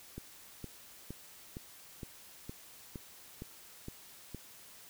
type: click train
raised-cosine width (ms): 3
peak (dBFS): -29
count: 10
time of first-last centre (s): 0.18-4.347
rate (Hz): 2.16
effects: white hiss -55 dBFS RMS until 4.89 s